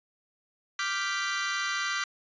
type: chord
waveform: sawtooth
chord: G dominant seventh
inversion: second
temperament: equal with one note detuned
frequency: 1174.7 / 1396.9 / 1559.9 / 1975.5 Hz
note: D6 / F6 / G6 / B6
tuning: 0 / 0 / -9 / 0 cents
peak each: -30 / -31 / -30 / -30 dBFS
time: 0.79-2.04 s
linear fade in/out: 2 ms
effects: resampled to 16000 Hz